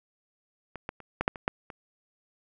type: clicks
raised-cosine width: 0.5 ms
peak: -23 / -18 / -30 / -12 / -8 / -24 / -10 / -26 dBFS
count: 8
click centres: 0.757 / 0.891 / 1.003 / 1.21 / 1.279 / 1.358 / 1.479 / 1.702 s
effects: none